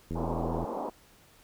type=click train; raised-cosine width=3 ms; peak=-23 dBFS; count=45; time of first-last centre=0.11-0.642 s; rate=82.7 Hz
type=band-pass noise; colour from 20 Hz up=white; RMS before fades=-35 dBFS; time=0.15-0.9 s; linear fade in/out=10 ms; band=210 to 1000 Hz; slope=48 dB/octave
effects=pink hiss -59 dBFS RMS until 1.43 s